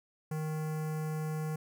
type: tone with notch filter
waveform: square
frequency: 155.56 Hz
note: D#3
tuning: in tune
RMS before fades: -35 dBFS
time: 0.31-1.56 s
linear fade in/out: 5 ms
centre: 3600 Hz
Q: 0.64
effects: none